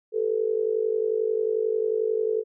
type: tone with amplitude modulation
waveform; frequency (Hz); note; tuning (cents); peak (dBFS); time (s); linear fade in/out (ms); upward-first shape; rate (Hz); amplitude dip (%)
sine; 440; A4; 0; -18; 0.12-2.44; 50; sine; 51.2; 85
effects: none